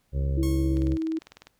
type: harmonic tone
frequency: 68.4 Hz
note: C#2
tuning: 23 cents flat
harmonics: 1 / 2 / 3 / 4 / 5 / 6 / 7 / 8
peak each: -24 / -29 / -43 / -46 / -46 / -45 / -45 / -42 dBFS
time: 0.12-0.98 s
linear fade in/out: 50 ms
type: tone with pitch glide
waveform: sine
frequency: 326.8 to 321.2 Hz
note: E4 to E4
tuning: -15 to -45 cents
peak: -25 dBFS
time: 0.37-1.19 s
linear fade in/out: 10 ms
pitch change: -30 cents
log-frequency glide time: 0.59-0.89 s
type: tone with exponential decay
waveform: 5% pulse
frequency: 1089 Hz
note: C#6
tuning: 31 cents flat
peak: -25 dBFS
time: 0.43-1.17 s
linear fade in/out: 0 ms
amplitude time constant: 160 ms
type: click train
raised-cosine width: 0.2 ms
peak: -27 dBFS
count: 15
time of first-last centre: 0.77-1.47 s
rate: 20 Hz
effects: pink hiss -70 dBFS RMS until 1.59 s